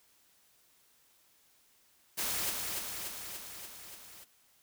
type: noise with echo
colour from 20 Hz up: white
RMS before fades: -34 dBFS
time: 2.17-2.51 s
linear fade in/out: 20 ms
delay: 290 ms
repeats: 6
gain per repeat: -3 dB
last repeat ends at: 4.25 s
effects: white hiss -67 dBFS RMS until 4.62 s